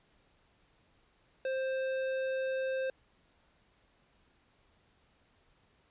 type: tone with hard clipping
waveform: sine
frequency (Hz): 526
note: C5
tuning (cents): +9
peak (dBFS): -33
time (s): 1.45-2.9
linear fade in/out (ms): 2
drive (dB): 11
effects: pink hiss -69 dBFS RMS until 5.9 s + resampled to 8000 Hz